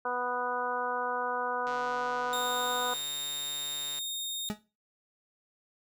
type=harmonic tone; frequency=246.9 Hz; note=B3; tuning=in tune; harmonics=1 / 2 / 3 / 4 / 5 / 6; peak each=-47 / -35 / -36 / -35 / -37 / -37 dBFS; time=0.05-2.94 s; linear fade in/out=5 ms
type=click train; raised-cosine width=0.2 ms; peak=-28 dBFS; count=337; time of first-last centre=1.67-3.987 s; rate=145 Hz
type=tone; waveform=sawtooth; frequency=3688 Hz; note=A#7; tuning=19 cents flat; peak=-30 dBFS; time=2.33-4.49 s; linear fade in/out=0 ms
type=tone with exponential decay; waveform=40% pulse; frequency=211 Hz; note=G#3; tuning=28 cents sharp; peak=-26 dBFS; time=4.5-4.61 s; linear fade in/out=0 ms; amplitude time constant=22 ms
effects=noise-tail reverb RT60 0.3 s tail -17 dB re dry